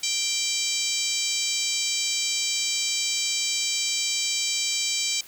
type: harmonic tone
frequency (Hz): 784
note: G5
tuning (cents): 0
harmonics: 3 / 4 / 5 / 6 / 7 / 8 / 9 / 10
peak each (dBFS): -32 / -32 / -32 / -32 / -32 / -32 / -32 / -32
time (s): 0.03-5.21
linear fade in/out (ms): 5
effects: white hiss -47 dBFS RMS until 5.27 s